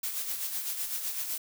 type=noise with tremolo; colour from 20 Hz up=blue; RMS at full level=-32 dBFS; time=0.03-1.38 s; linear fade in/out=5 ms; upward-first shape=sine; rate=7.9 Hz; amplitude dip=50%; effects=none